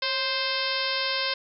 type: harmonic tone with a mistuned harmonic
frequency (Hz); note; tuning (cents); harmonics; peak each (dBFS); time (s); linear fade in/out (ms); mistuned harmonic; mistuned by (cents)
523; C5; -1; 1 / 2 / 3 / 4 / 5 / 6 / 7 / 8 / 9 / 10; -34 / -34 / -34 / -34 / -34 / -34 / -34 / -34 / -34 / -34; 0.02-1.34; 5; 1; +63
effects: none